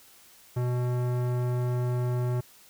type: tone with tanh clipping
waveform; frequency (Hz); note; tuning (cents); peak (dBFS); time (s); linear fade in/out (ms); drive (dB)
sine; 123.47; B2; 0; -27; 0.56-2.41; 10; 18
effects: white hiss -55 dBFS RMS until 2.69 s